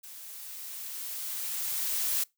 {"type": "noise with level ramp", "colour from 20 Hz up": "blue", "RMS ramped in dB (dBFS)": [-46, -28], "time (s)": [0.03, 2.24], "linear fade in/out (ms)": 10, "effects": ["noise-tail reverb RT60 0.2 s tail -24 dB re dry"]}